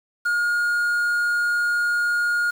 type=tone with quantisation; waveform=triangle; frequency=1427 Hz; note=F6; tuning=37 cents sharp; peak=-17 dBFS; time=0.25-2.51 s; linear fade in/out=10 ms; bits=7; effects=none